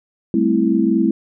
sine chord, A minor seventh, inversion third, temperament equal, 196 / 220 / 261.6 / 329.6 Hz, G3 / A3 / C4 / E4, 0 / 0 / 0 / 0 cents, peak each -20 / -18 / -20 / -17 dBFS, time 0.34-1.11 s, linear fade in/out 2 ms, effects none

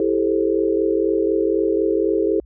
sine chord, A minor seventh, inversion second, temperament just, 330 / 396 / 440 / 528 Hz, E4 / G4 / A4 / C5, +2 / +18 / 0 / +16 cents, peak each -21 / -20 / -21 / -26 dBFS, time 0-2.4 s, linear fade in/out 2 ms, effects added 60 Hz sine -43 dBFS peak until 2.45 s

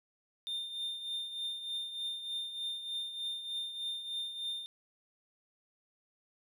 triangle tone with tremolo, 3616 Hz, A7, 47 cents sharp, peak -32 dBFS, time 0.47-4.66 s, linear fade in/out 0 ms, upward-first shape triangle, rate 3.3 Hz, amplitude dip 65%, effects none

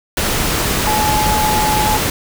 sine tone in noise, 853 Hz, G#5, 46 cents sharp, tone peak -15 dBFS, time 0.87-1.97 s, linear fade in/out 2 ms, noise pink, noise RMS -17 dBFS, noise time 0.17-2.1 s, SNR -1 dB, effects none

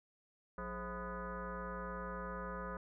sine tone with frequency modulation, 529 Hz, C5, 19 cents sharp, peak -40 dBFS, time 0.58-2.77 s, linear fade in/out 2 ms, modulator 237 Hz, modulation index 4, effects none

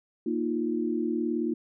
sine chord, Bb suspended fourth, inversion none, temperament just, 233.1 / 310.8 / 349.6 Hz, Bb3 / Eb4 / F4, 0 / -2 / +2 cents, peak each -30 dBFS, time 0.26-1.54 s, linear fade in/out 5 ms, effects none

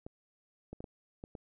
clicks, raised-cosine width 2 ms, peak -30 dBFS, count 6, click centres 0.065 / 0.73 / 0.805 / 0.842 / 1.239 / 1.352 s, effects none

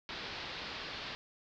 white low-pass noise, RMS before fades -43 dBFS, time 0.09-1.15 s, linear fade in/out 0 ms, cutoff 4700 Hz, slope 48 dB/octave, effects none

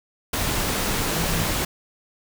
sine tone in noise, 164.81 Hz, E3, in tune, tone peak -27 dBFS, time 1.16-1.44 s, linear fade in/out 5 ms, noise pink, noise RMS -24 dBFS, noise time 0.33-1.65 s, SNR -6 dB, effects none

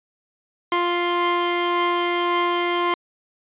sawtooth tone pair together, 349.2 / 1049.4 Hz, F4 / C6, 0 / +5 cents, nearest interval octave + perfect fifth, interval 1905 cents, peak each -18 dBFS, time 0.72-2.94 s, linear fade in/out 2 ms, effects resampled to 8000 Hz

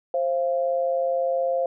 sine tone pair together, 528.1 / 687 Hz, C5 / F5, +16 / -29 cents, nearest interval perfect fourth, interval 455 cents, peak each -22 / -26 dBFS, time 0.14-1.66 s, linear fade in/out 2 ms, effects none

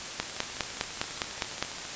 two click trains, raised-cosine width 0.2 ms, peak -9 / -22 dBFS, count 8 / 25, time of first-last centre 0.2-1.626 / 0.23-1.852 s, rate 4.91 / 14.8 Hz, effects white hiss -37 dBFS RMS until 1.95 s + resampled to 16000 Hz

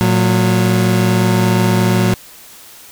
30% pulse tone pair together, 114.04 / 182.6 Hz, A#2 / F#3, -38 / -23 cents, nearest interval minor sixth, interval 815 cents, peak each -11 dBFS, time 0.01-2.14 s, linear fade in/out 0 ms, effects white hiss -39 dBFS RMS until 2.91 s

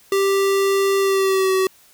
square tone with pitch glide, 392.4 to 378.8 Hz, G4 to F#4, +2 to +41 cents, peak -16 dBFS, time 0.12-1.67 s, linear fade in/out 2 ms, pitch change -61 cents, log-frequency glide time 0.99-1.53 s, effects white hiss -52 dBFS RMS until 1.93 s

